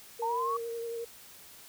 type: tone with vibrato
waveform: sine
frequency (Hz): 464.3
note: A#4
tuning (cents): -7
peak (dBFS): -34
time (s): 0.19-1.05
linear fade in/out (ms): 10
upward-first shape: sine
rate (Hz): 11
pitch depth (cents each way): 18
type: linear sweep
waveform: sine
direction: up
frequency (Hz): 880 to 1147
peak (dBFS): -29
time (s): 0.22-0.57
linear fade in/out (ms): 5
effects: white hiss -52 dBFS RMS until 1.68 s